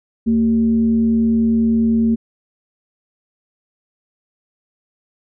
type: tone with frequency modulation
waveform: sine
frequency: 227.5 Hz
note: A#3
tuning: 42 cents flat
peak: -12 dBFS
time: 0.26-2.16 s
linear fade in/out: 20 ms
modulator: 159 Hz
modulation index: 0.31
effects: none